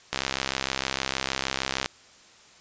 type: click train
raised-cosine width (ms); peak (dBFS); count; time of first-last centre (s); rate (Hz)
0.2; -8; 116; 0.13-1.859; 66.5
effects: white hiss -53 dBFS RMS until 2.6 s + resampled to 16000 Hz